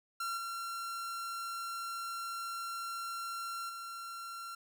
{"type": "tone with level steps", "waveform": "45% pulse", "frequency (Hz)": 1367, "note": "F6", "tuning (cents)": -37, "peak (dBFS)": [-35, -38, -42], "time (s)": [0.2, 4.55], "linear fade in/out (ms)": 5, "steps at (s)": [0.37, 3.69], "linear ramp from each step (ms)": 5, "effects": []}